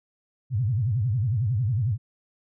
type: tone with vibrato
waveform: sine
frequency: 114.1 Hz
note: A#2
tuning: 37 cents flat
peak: -21 dBFS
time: 0.5-1.98 s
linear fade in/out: 50 ms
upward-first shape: sine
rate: 11 Hz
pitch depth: 280 cents each way
effects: none